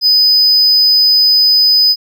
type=tone; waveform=triangle; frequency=5000 Hz; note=D#8; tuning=8 cents sharp; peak=-5 dBFS; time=0.01-1.96 s; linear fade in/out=50 ms; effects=none